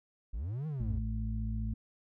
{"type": "linear two-way sweep", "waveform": "triangle", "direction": "up then down", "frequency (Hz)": [42, 160.8, 71.5], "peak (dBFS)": -32, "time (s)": [0.33, 0.99], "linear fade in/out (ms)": 10, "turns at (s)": 0.67}
{"type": "harmonic tone", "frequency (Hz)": 55, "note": "A1", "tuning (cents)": 0, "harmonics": [1, 2, 4], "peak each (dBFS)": [-34, -37, -40], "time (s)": [0.8, 1.74], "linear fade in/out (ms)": 5}
{"effects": []}